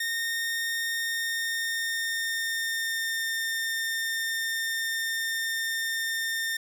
sawtooth tone with pitch glide, 1836 to 1813.9 Hz, A#6 to A#6, -27 to -48 cents, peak -24 dBFS, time 0-6.57 s, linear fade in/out 5 ms, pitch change -21 cents, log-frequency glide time 0.93-3.36 s, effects none

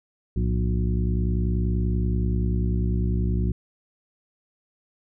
harmonic tone with a mistuned harmonic, 60.4 Hz, B1, 38 cents flat, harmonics 1 / 2 / 3 / 4 / 5 / 6, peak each -23 / -26 / -28 / -35 / -38 / -36 dBFS, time 0.36-3.52 s, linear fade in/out 5 ms, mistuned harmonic 2, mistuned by -150 cents, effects none

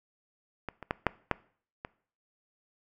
clicks, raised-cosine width 0.5 ms, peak -20 / -26 / -13 / -8 / -10 / -22 dBFS, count 6, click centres 0.687 / 0.827 / 0.909 / 1.067 / 1.313 / 1.849 s, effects noise-tail reverb RT60 0.5 s tail -21 dB re dry

